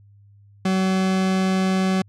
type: tone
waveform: 40% pulse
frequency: 188.7 Hz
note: F#3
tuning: 34 cents sharp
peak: -17 dBFS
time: 0.65-2.02 s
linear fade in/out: 5 ms
effects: added 101 Hz sine -48 dBFS peak until 2.08 s + low-pass 7000 Hz 12 dB/octave